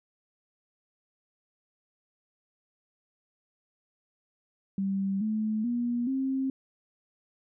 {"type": "tone with pitch steps", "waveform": "sine", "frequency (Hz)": [194.9, 216.3, 240, 266.2], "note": ["G3", "A3", "B3", "C4"], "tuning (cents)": [-10, -29, -49, 30], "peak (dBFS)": -26, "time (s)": [4.78, 6.5], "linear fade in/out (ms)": 2, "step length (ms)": 430, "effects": []}